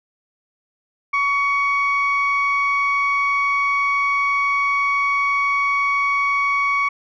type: tone pair together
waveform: sine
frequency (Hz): 1125 / 2237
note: C#6 / C#7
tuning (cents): +25 / +15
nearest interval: octave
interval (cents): 1190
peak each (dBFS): -18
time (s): 1.13-6.89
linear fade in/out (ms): 10
effects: tanh soft clip ceiling -11 dBFS